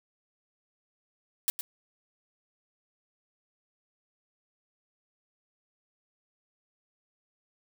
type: noise with echo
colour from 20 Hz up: blue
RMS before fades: -26 dBFS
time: 1.48-1.5 s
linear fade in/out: 0 ms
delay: 110 ms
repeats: 1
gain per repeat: -9 dB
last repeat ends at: 1.61 s
effects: none